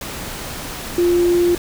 sine tone in noise, 349.2 Hz, F4, in tune, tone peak -12 dBFS, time 0.98-1.55 s, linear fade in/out 2 ms, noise pink, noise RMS -29 dBFS, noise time 0.01-1.58 s, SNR +14 dB, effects none

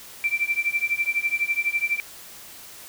sine tone with tremolo, 2346 Hz, D7, 2 cents flat, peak -17 dBFS, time 0.24-2 s, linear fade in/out 0 ms, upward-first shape triangle, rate 12 Hz, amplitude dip 100%, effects white hiss -43 dBFS RMS until 2.88 s

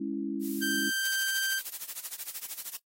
sine chord, C# minor, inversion second, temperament equal, 207.7 / 277.2 / 329.6 Hz, G#3 / C#4 / E4, 0 / 0 / 0 cents, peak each -36 / -33 / -35 dBFS, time 0-0.9 s, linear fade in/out 10 ms
violet noise, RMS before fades -40 dBFS, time 0.4-1.58 s, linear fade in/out 50 ms
sawtooth tone, 1568 Hz, G6, in tune, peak -25 dBFS, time 0.61-1.6 s, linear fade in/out 20 ms
blue noise with tremolo, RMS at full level -35 dBFS, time 1.04-2.77 s, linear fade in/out 2 ms, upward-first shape sine, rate 13 Hz, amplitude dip 90%
effects noise-tail reverb RT60 0.1 s tail -19 dB re dry + AAC 48 kbps

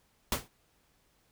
pink noise with exponential decay, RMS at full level -25 dBFS, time 0.32-0.48 s, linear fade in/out 2 ms, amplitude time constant 34 ms, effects pink hiss -70 dBFS RMS until 1.31 s

